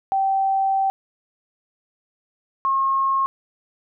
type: tone pair in turn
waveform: sine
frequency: 776 / 1080.2 Hz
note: G5 / C#6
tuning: -18 / -45 cents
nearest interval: tritone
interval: 573 cents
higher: second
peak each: -17 / -17 dBFS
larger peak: neither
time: 0.12-0.9 / 2.65-3.26 s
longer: first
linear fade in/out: 0 ms
effects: none